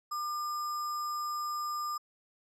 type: tone with sample-and-hold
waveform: sine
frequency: 1200 Hz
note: D6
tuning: 37 cents sharp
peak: -32 dBFS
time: 0.11-1.98 s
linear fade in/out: 10 ms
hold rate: 6300 Hz
effects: low-pass 12000 Hz 12 dB/octave